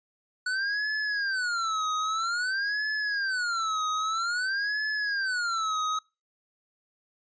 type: tone with vibrato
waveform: square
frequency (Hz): 1470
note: F#6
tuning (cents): -12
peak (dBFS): -27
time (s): 0.46-5.99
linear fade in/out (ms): 5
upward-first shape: sine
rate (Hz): 0.51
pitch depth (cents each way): 270
effects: noise-tail reverb RT60 0.3 s tail -26 dB re dry + resampled to 16000 Hz